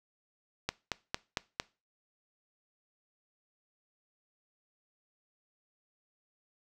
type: click train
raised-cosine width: 0.2 ms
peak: -13 dBFS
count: 5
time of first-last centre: 0.69-1.599 s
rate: 4.4 Hz
effects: noise-tail reverb RT60 0.3 s tail -21 dB re dry